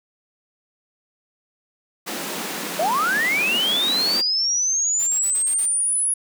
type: high-pass noise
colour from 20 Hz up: pink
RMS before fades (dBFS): -29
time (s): 2.06-4.22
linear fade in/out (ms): 20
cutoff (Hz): 180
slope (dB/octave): 48
type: linear sweep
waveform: sine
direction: up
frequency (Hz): 587.3 to 10480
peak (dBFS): -18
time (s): 2.79-6.14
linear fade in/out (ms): 5
type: noise bursts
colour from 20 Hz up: white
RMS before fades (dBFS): -38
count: 6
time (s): 4.99-5.663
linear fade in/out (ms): 10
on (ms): 83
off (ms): 35
effects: none